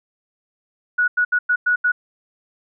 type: tone bursts at uneven times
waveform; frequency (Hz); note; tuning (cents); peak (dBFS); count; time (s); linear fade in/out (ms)
sine; 1464; F#6; -19; -14; 6; 0.98-1.08 / 1.17-1.25 / 1.32-1.39 / 1.49-1.56 / 1.66-1.76 / 1.84-1.92; 10
effects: none